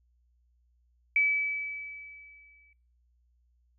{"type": "tone with exponential decay", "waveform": "sine", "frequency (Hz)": 2296, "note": "D7", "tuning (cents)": -40, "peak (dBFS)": -20, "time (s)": [1.16, 2.73], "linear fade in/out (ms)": 2, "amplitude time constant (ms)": 340, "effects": ["noise-tail reverb RT60 0.5 s tail -26 dB re dry", "added 60 Hz sine -65 dBFS peak until 3.78 s"]}